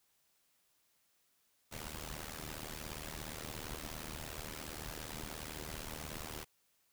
pink noise with amplitude modulation, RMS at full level -41 dBFS, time 1.71-6.45 s, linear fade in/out 20 ms, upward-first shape sine, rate 77.2 Hz, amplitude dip 90%, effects white hiss -75 dBFS RMS until 6.92 s

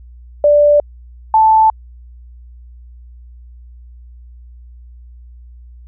sine tone pair in turn, 587.3 / 878.3 Hz, D5 / A5, 0 / -3 cents, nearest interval perfect fifth, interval 697 cents, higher second, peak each -6 dBFS, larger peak neither, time 0.44-0.8 / 1.34-1.7 s, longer neither, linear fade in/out 2 ms, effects added 60 Hz sine -35 dBFS peak until 5.87 s

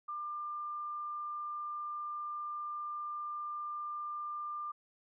sine tone, 1195 Hz, D6, 30 cents sharp, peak -37 dBFS, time 0.08-4.72 s, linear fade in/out 10 ms, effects none

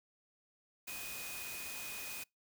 sine tone in noise, 2489 Hz, D#7, in tune, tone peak -47 dBFS, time 0.87-2.24 s, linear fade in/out 10 ms, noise white, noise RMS -45 dBFS, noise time 0.87-2.24 s, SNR -5 dB, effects noise-tail reverb RT60 0.2 s tail -26 dB re dry

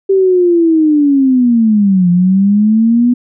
sine linear two-way sweep, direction down then up, 392 to 173.7 to 247.2 Hz, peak -6 dBFS, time 0.09-3.14 s, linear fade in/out 10 ms, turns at 2.1 s, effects none

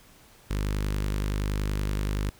sawtooth tone with notch filter, 50.6 Hz, G#1, 44 cents flat, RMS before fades -28 dBFS, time 0.5-2.3 s, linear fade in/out 10 ms, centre 720 Hz, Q 1.5, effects pink hiss -55 dBFS RMS until 2.39 s

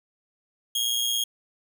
sawtooth tone with amplitude modulation, 3267 Hz, G#7, 29 cents flat, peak -18 dBFS, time 0.75-1.24 s, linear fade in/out 5 ms, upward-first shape sine, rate 118 Hz, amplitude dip 50%, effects none

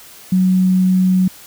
sine tone, 185.5 Hz, F#3, 5 cents sharp, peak -10 dBFS, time 0.32-1.28 s, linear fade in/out 5 ms, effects white hiss -40 dBFS RMS until 1.46 s

